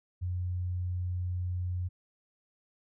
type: tone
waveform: sine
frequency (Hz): 90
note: F#2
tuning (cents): -47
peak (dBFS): -30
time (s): 0.21-1.89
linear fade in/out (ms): 20
effects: none